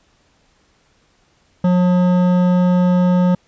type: tone with hard clipping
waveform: triangle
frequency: 179.9 Hz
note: F#3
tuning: 48 cents flat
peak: -13 dBFS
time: 1.64-3.35 s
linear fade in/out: 5 ms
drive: 16 dB
effects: pink hiss -58 dBFS RMS until 3.47 s + resampled to 16000 Hz